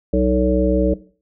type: harmonic tone with a mistuned harmonic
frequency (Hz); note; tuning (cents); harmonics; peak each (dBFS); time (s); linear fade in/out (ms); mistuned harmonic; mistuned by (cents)
62.5; B1; +21; 1 / 3 / 5 / 7 / 9; -20 / -20 / -20 / -20 / -20; 0.13-0.94; 5; 7; +28
effects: noise-tail reverb RT60 0.4 s tail -17 dB re dry